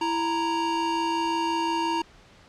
square tone pair together, 332.2 / 931 Hz, E4 / A#5, +13 / -2 cents, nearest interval octave + tritone, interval 1785 cents, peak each -29 / -26 dBFS, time 0.01-2.02 s, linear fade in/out 5 ms, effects pink hiss -53 dBFS RMS until 2.48 s + low-pass 5000 Hz 12 dB/octave

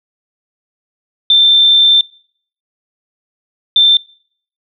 sine tone bursts at uneven times, 3565 Hz, A7, 22 cents sharp, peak -5 dBFS, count 2, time 1.3-2.01 / 3.76-3.97 s, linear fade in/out 2 ms, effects noise-tail reverb RT60 0.6 s tail -25 dB re dry

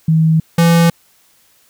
sine / square tone pair in turn, 160 / 168.39 Hz, D#3 / E3, +49 / +37 cents, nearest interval minor second, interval 88 cents, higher second, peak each -8 dBFS, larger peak neither, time 0.08-0.4 / 0.58-0.9 s, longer neither, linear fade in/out 5 ms, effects white hiss -53 dBFS RMS until 1.69 s

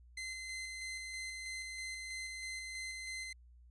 sawtooth tone with tremolo, 2064 Hz, C7, 24 cents flat, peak -37 dBFS, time 0.17-3.33 s, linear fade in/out 5 ms, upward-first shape square, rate 3.1 Hz, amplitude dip 25%, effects added 60 Hz sine -57 dBFS peak until 3.7 s + resampled to 24000 Hz

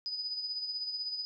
sine tone with tremolo, 4978 Hz, D#8, in tune, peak -32 dBFS, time 0.06-1.25 s, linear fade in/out 0 ms, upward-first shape sine, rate 16 Hz, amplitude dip 50%, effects none

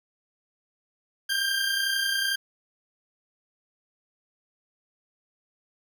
20% pulse tone pair together, 1568 / 1599.1 Hz, G6 / G6, 0 / +34 cents, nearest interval unison, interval 34 cents, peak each -25 / -21 dBFS, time 1.29-2.36 s, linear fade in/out 10 ms, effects none

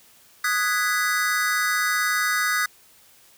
square chord, G# minor seventh, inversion second, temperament equal with one note detuned, 1244.5 / 1480 / 1661.2 / 1987 Hz, D#6 / F#6 / G#6 / B6, 0 / 0 / 0 / +10 cents, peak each -27 dBFS, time 0.44-2.66 s, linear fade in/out 5 ms, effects white hiss -54 dBFS RMS until 3.37 s

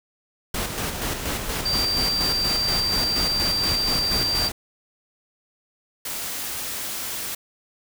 pink noise with tremolo, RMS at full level -26 dBFS, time 0.54-4.52 s, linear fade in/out 5 ms, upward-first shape square, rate 4.2 Hz, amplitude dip 40%
sine tone, 4699 Hz, D8, in tune, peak -21 dBFS, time 1.65-4.49 s, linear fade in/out 10 ms
white noise, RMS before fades -30 dBFS, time 6.05-7.35 s, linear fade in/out 5 ms
effects none

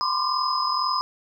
sine tone cluster, 1014 / 1056 / 1195 / 5040 Hz, B5 / C6 / D6 / D#8, +45 / +16 / +30 / +21 cents, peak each -27 dBFS, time 0.01-1.01 s, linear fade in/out 0 ms, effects 9-bit

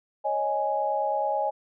sine chord, C# suspended second, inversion none, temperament just, 554.4 / 623.7 / 831.5 Hz, C#5 / D#5 / G#5, 0 / +4 / +2 cents, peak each -30 / -29 / -26 dBFS, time 0.24-1.51 s, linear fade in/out 20 ms, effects none

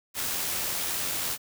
white noise with amplitude modulation, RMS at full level -29 dBFS, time 0.14-1.38 s, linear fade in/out 50 ms, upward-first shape sine, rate 83.7 Hz, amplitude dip 25%, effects none

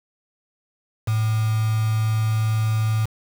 sine tone with quantisation, 109.7 Hz, A2, 5 cents flat, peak -18 dBFS, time 1.07-3.06 s, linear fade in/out 10 ms, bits 5, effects none

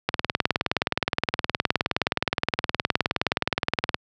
click train, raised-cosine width 0.3 ms, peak -4 dBFS, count 75, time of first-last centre 0.09-3.944 s, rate 19.2 Hz, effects high-pass 80 Hz 12 dB/octave

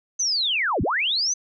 sine linear two-way sweep, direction down then up, 6272 to 47.11 to 6272 Hz, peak -20 dBFS, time 0.19-1.34 s, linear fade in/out 10 ms, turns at 0.82 s, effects none

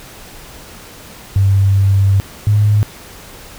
sine tone pair in turn, 98 / 104.58 Hz, G2 / G#2, 0 / +13 cents, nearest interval minor second, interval 113 cents, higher second, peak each -8 dBFS, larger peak neither, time 1.36-2.2 / 2.47-2.83 s, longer first, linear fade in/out 0 ms, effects pink hiss -36 dBFS RMS until 3.58 s

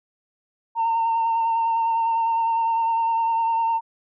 sine tone with vibrato, 912 Hz, A#5, 38 cents flat, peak -17 dBFS, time 0.75-3.81 s, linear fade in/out 50 ms, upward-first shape triangle, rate 9.9 Hz, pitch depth 26 cents each way, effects tanh soft clip ceiling -16 dBFS

